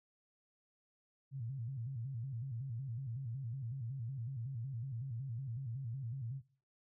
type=tone with vibrato; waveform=sine; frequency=124.8 Hz; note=B2; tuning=19 cents sharp; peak=-39 dBFS; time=1.31-6.42 s; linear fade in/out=50 ms; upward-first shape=square; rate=5.4 Hz; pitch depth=150 cents each way; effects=noise-tail reverb RT60 0.4 s tail -18 dB re dry